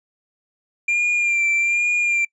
triangle tone with vibrato, 2387 Hz, D7, 28 cents sharp, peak -15 dBFS, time 0.88-2.25 s, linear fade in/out 5 ms, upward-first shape sine, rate 1.2 Hz, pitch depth 32 cents each way, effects noise-tail reverb RT60 0.1 s tail -26 dB re dry + resampled to 22050 Hz

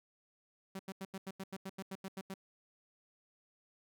sawtooth tone bursts, 191.9 Hz, G3, 37 cents flat, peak -37 dBFS, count 13, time 0.75-2.341 s, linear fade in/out 5 ms, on 43 ms, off 86 ms, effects none

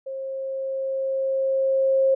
sine tone with level ramp, 535 Hz, C5, 38 cents sharp, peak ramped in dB -29 to -15 dBFS, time 0.06-2.15 s, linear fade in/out 10 ms, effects none

